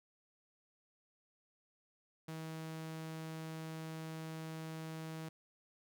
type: tone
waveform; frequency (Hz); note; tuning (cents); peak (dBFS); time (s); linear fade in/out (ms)
sawtooth; 160; D#3; +49; -39; 2.28-5.29; 5
effects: none